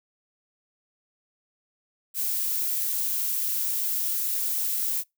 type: noise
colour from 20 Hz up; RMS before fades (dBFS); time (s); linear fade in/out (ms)
violet; -27; 2.14-5.04; 50
effects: noise-tail reverb RT60 0.2 s tail -26 dB re dry